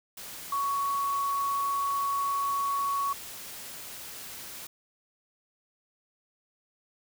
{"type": "tone in noise", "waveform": "sine", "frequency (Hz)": 1116, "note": "C#6", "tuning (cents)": 11, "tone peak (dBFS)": -26, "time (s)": [0.52, 3.13], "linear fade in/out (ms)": 5, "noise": "white", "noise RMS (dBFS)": -42, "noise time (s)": [0.17, 4.67], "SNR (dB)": 13, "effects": []}